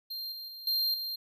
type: tone with level steps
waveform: square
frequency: 4186 Hz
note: C8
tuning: in tune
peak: -36 / -40 / -43 / -27 / -34 dBFS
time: 0.1-1.16 s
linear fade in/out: 10 ms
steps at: 0.32 / 0.48 / 0.67 / 0.94 s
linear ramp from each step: 2 ms
effects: none